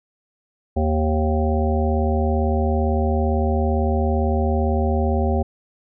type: harmonic tone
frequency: 77.78 Hz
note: D#2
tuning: in tune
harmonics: 1 / 3 / 5 / 7 / 9 / 10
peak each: -19 / -24 / -26 / -27 / -29 / -29 dBFS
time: 0.76-5.43 s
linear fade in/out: 10 ms
effects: none